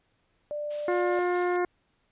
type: tone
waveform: sine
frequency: 592 Hz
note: D5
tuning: 14 cents sharp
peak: -30 dBFS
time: 0.51-1.19 s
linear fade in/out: 0 ms
type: noise with tremolo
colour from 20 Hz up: blue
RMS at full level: -39 dBFS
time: 0.7-1.57 s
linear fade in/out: 10 ms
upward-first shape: square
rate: 4.7 Hz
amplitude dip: 30%
type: harmonic tone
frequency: 356.1 Hz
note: F4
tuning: 34 cents sharp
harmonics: 1 / 2 / 3 / 4 / 5 / 6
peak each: -25 / -31 / -35 / -37 / -39 / -41 dBFS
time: 0.88-1.65 s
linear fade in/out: 2 ms
effects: pink hiss -71 dBFS RMS until 2.11 s + resampled to 8000 Hz